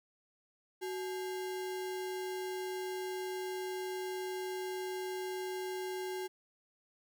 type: tone with sample-and-hold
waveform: sine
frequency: 371.6 Hz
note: F#4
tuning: 7 cents sharp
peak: -36 dBFS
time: 0.81-6.28 s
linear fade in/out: 20 ms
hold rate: 1225 Hz
effects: none